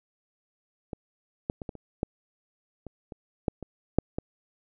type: clicks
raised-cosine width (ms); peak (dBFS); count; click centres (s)
2; -21 / -14 / -23 / -21 / -29 / -13 / -26 / -26 / -11 / -24 / -6 / -16; 12; 0.932 / 1.499 / 1.618 / 1.692 / 1.753 / 2.031 / 2.867 / 3.122 / 3.482 / 3.627 / 3.986 / 4.185
effects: none